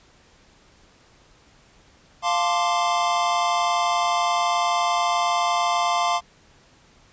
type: chord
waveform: square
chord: D minor seventh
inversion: first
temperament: equal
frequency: 698.5 / 880 / 1046.5 / 1174.7 Hz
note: F5 / A5 / C6 / D6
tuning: 0 / 0 / 0 / 0 cents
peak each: -24 / -28 / -25 / -28 dBFS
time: 2.22-6.21 s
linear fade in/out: 50 ms
effects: pink hiss -55 dBFS RMS until 7.12 s + resampled to 16000 Hz